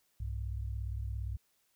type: tone pair together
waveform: sine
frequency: 63.63 / 101 Hz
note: C2 / G#2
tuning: -48 / -48 cents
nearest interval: minor sixth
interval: 800 cents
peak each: -36 / -39 dBFS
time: 0.2-1.37 s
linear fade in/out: 5 ms
effects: white hiss -74 dBFS RMS until 1.75 s